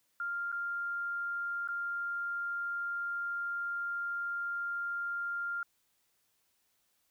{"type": "tone with dropouts", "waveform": "sine", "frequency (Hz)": 1396.9, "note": "F6", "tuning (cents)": 0, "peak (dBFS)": -33, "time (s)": [0.2, 5.63], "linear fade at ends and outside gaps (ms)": 2, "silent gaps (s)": [[0.518, 0.525], [1.676, 1.686]], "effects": ["white hiss -75 dBFS RMS until 7.1 s"]}